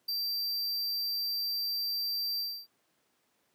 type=tone with ADSR envelope; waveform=square; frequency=4696 Hz; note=D8; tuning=1 cent flat; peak=-29 dBFS; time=0.08-2.67 s; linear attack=10 ms; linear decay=4 ms; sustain=-2 dB; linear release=280 ms; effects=pink hiss -73 dBFS RMS until 3.54 s + high-pass 200 Hz 12 dB/octave